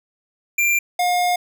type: tone pair in turn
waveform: square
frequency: 2375 / 713.9 Hz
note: D7 / F5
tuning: +19 / +38 cents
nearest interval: octave + major sixth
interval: 2081 cents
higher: first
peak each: -16 / -17 dBFS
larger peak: first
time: 0.58-0.79 / 0.99-1.36 s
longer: second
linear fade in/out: 5 ms
effects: none